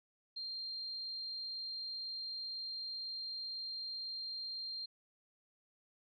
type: tone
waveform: sine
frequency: 4186 Hz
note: C8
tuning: in tune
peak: -40 dBFS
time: 0.36-4.86 s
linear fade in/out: 10 ms
effects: none